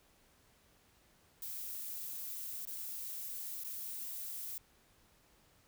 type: noise with dropouts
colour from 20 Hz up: violet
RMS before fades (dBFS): -43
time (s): 1.42-4.58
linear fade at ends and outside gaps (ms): 2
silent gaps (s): 2.653-2.672 / 3.637-3.645
effects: pink hiss -68 dBFS RMS until 5.67 s